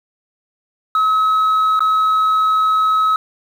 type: tone with dropouts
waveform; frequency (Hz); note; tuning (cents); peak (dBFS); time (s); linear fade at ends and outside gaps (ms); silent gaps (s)
sine; 1283; E6; -47; -9; 0.95-3.16; 2; 1.793-1.805
effects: tanh soft clip ceiling -11 dBFS + 7-bit